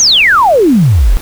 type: exponential sweep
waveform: sine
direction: down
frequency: 6645 to 34.33 Hz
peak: -4 dBFS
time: 0-1.17 s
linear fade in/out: 0 ms
effects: pink hiss -29 dBFS RMS until 1.21 s